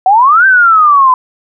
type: exponential two-way sweep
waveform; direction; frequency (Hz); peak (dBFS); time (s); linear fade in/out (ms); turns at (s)
sine; up then down; 731 to 1578 to 1004; -3; 0.06-1.14; 2; 0.46
effects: none